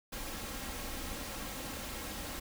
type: noise with comb filter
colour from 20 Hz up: pink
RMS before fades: -41 dBFS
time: 0.12-2.4 s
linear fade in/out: 10 ms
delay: 3.7 ms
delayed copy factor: +0.5
effects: none